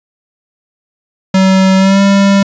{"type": "tone with pitch glide", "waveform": "square", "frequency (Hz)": [190, 197.73], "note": ["F#3", "G3"], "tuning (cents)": [46, 15], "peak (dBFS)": -6, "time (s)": [1.34, 2.43], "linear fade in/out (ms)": 5, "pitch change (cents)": 69, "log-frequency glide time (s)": [1.77, 2.01], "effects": ["resampled to 16000 Hz", "7-bit"]}